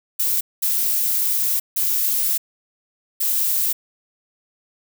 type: noise bursts at uneven times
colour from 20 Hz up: violet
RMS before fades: -20 dBFS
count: 4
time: 0.19-0.41 / 0.62-1.6 / 1.76-2.38 / 3.2-3.73 s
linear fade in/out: 10 ms
effects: none